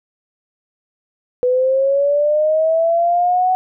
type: linear sweep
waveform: sine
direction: up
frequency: 493.9 to 747 Hz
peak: -12 dBFS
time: 1.43-3.55 s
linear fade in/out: 0 ms
effects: none